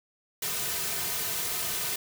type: noise with comb filter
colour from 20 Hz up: white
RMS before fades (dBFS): -31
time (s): 0.42-1.96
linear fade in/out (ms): 5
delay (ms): 3.6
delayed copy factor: -0.9
effects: none